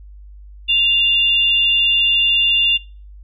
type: tone pair together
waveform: sine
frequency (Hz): 2794 / 3520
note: F7 / A7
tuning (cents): 0 / 0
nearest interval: major third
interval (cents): 400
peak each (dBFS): -13 / -18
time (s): 0.68-2.78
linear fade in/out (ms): 20
effects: noise-tail reverb RT60 0.4 s tail -25 dB re dry + added 50 Hz sine -36 dBFS peak until 3.23 s

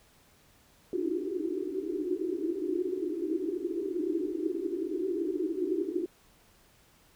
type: band-pass noise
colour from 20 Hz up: white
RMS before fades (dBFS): -32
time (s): 0.93-6.06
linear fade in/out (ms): 2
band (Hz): 300 to 390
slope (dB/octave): 96
effects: pink hiss -62 dBFS RMS until 7.15 s

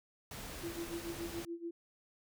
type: noise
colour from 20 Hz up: pink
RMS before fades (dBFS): -46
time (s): 0.31-1.45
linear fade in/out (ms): 2
type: tone with tremolo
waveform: sine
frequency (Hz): 338.8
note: E4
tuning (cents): +48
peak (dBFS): -37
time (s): 0.63-1.71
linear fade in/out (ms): 5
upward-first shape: sine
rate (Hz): 7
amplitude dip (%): 85
effects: none

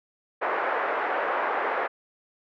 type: band-pass noise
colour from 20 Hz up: pink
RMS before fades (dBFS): -27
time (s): 0.41-1.88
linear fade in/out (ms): 20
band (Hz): 470 to 1800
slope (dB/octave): 24
effects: none

